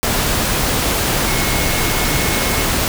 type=tone in noise; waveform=sine; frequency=2174 Hz; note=C#7; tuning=34 cents flat; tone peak=-26 dBFS; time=1.27-2.63 s; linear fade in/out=0 ms; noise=pink; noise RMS=-17 dBFS; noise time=0.03-2.88 s; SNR=-12 dB; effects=none